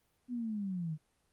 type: linear sweep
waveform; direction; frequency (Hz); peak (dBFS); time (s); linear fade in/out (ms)
sine; down; 251.3 to 149.2; -34; 0.28-0.98; 50
effects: pink hiss -75 dBFS RMS until 1.32 s + Opus 32 kbps